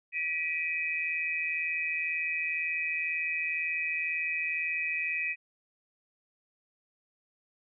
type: tone cluster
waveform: sine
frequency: 1947 / 2353 / 2515 Hz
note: B6 / D7 / D#7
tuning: -25 / +3 / +18 cents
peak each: -36 / -35 / -31 dBFS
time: 0.12-5.36 s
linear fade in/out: 50 ms
effects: none